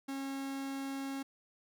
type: tone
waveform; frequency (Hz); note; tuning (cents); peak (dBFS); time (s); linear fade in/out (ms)
45% pulse; 272.4; C#4; -30; -37; 0.08-1.23; 10
effects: none